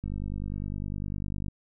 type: click train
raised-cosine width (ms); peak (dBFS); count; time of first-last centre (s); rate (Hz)
5; -22; 73; 0.04-1.483; 49.9
effects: none